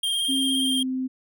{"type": "tone with vibrato", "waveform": "square", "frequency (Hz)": 3200, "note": "G7", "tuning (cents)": 35, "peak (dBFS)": -23, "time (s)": [0.03, 0.83], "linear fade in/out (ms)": 5, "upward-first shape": "sine", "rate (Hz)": 17, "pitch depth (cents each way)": 24}
{"type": "tone with pitch glide", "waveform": "sine", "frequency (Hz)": [267.6, 258.9], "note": ["C4", "C4"], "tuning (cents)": [39, -18], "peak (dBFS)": -24, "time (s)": [0.28, 1.08], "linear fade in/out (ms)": 20, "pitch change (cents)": -57, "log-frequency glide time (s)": [0.46, 0.87]}
{"effects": []}